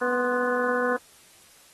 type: harmonic tone with a mistuned harmonic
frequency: 246.9 Hz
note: B3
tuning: in tune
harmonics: 1 / 2 / 3 / 4 / 5 / 6 / 7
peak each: -31 / -25 / -35 / -31 / -35 / -29 / -37 dBFS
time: 0.01-0.97 s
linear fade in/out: 10 ms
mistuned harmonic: 4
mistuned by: +100 cents
effects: white hiss -54 dBFS RMS until 1.73 s + AAC 32 kbps